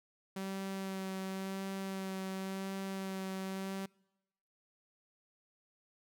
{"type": "tone with vibrato", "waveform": "sawtooth", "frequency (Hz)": 191.9, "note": "G3", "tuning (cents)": -37, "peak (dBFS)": -34, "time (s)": [0.36, 3.86], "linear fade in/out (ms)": 5, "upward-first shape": "sine", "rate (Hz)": 0.93, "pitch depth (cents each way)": 15, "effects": ["noise-tail reverb RT60 1.0 s tail -26 dB re dry"]}